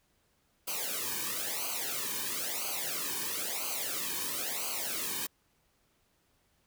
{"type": "noise with flanger", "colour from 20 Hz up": "white", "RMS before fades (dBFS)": -35, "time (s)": [0.67, 5.27], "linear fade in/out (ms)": 10, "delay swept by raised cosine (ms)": [0.55, 1.5], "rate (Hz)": 1, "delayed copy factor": -1, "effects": ["pink hiss -72 dBFS RMS until 6.66 s"]}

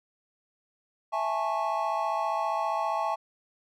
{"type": "chord", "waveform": "triangle", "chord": "A major seventh", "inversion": "second", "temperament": "just", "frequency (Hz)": [660, 825, 880, 1100], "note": ["E5", "G#5", "A5", "C#6"], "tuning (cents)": [2, -12, 0, -14], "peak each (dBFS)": -30, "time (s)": [1.12, 3.16], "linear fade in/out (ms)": 20, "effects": []}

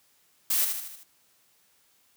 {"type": "noise with echo", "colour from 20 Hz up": "blue", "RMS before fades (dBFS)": -25, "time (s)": [0.5, 0.65], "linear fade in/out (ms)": 5, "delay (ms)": 77, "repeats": 5, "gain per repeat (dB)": -5, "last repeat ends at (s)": 1.035, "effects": ["white hiss -65 dBFS RMS until 2.16 s", "high-pass 60 Hz 12 dB/octave"]}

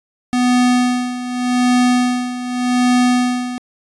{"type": "tone with tremolo", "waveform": "square", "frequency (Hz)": 247.9, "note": "B3", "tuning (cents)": 7, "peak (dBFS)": -11, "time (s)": [0.33, 3.58], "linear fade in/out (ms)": 0, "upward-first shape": "sine", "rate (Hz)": 0.85, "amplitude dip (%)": 75, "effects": ["resampled to 22050 Hz"]}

